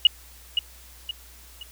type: tone with echo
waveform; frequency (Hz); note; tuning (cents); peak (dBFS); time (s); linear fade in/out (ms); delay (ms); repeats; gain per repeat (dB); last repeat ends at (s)
sine; 2888; F#7; -43; -10; 0.05-0.07; 2; 520; 3; -8; 1.63
effects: added 60 Hz sine -49 dBFS peak until 1.71 s + white hiss -50 dBFS RMS until 1.71 s